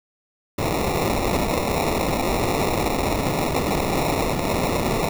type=noise with sample-and-hold; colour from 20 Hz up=white; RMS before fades=-22 dBFS; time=0.58-5.09 s; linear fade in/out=5 ms; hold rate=1575 Hz; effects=none